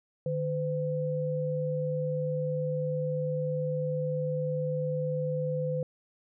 sine tone pair together, 151.5 / 508.4 Hz, D#3 / C5, -46 / -50 cents, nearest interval octave + major sixth, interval 2096 cents, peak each -31 / -30 dBFS, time 0.26-5.83 s, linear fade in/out 2 ms, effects none

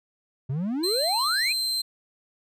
triangle exponential sweep, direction up, 124.7 to 2589 Hz, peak -23 dBFS, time 0.49-1.53 s, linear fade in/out 10 ms
40% pulse tone, 4117 Hz, C8, 29 cents flat, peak -23 dBFS, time 0.83-1.82 s, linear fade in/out 10 ms
effects resampled to 32000 Hz

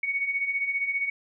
sine beating tone pair, 2217 / 2232 Hz, C#7 / C#7, 0 / +11 cents, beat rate 15 Hz, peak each -32 / -26 dBFS, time 0.03-1.1 s, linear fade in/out 5 ms, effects none

